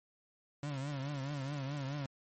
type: tone with vibrato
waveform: 35% pulse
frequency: 140 Hz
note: C#3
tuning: 18 cents sharp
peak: -35 dBFS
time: 0.63-2.06 s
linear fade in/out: 2 ms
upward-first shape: triangle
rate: 4.7 Hz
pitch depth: 120 cents each way
effects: MP3 32 kbps